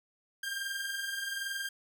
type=tone pair together; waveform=sawtooth; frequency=1582.8 / 1604 Hz; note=G6 / G6; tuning=+16 / +39 cents; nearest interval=unison; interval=23 cents; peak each=-37 / -32 dBFS; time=0.43-1.69 s; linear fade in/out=5 ms; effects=none